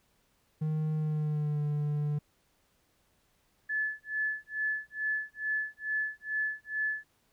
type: tone with pitch glide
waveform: triangle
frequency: 155.1 to 147.92 Hz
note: D#3 to D3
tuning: -5 to +13 cents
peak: -26 dBFS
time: 0.61-2.19 s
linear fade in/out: 10 ms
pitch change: -82 cents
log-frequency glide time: 0.95-1.62 s
type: tone with tremolo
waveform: sine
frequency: 1728 Hz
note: A6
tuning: 32 cents flat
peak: -27 dBFS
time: 3.69-7.04 s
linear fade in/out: 10 ms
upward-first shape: sine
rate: 2.3 Hz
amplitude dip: 100%
effects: pink hiss -71 dBFS RMS until 7.32 s